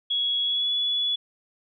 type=tone with pitch glide; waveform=sine; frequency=3344 to 3410 Hz; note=G#7 to G#7; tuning=+11 to +45 cents; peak=-22 dBFS; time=0.1-1.16 s; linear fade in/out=10 ms; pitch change=+34 cents; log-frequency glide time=0.43-0.71 s; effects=none